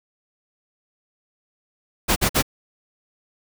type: noise bursts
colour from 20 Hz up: pink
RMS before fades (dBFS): -18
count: 3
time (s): 2.08-2.426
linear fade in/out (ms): 20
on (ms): 82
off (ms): 50
effects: none